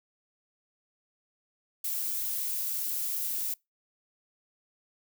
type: noise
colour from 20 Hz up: violet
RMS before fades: -32 dBFS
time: 1.84-3.54 s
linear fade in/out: 5 ms
effects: noise-tail reverb RT60 0.2 s tail -25 dB re dry